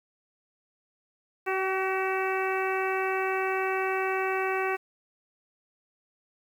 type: harmonic tone with a mistuned harmonic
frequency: 379.5 Hz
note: F#4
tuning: 44 cents sharp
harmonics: 1 / 2 / 3 / 4 / 5 / 6 / 7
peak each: -29 / -32 / -34 / -35 / -36 / -37 / -37 dBFS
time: 1.46-4.77 s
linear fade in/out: 20 ms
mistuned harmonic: 2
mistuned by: +15 cents
effects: 9-bit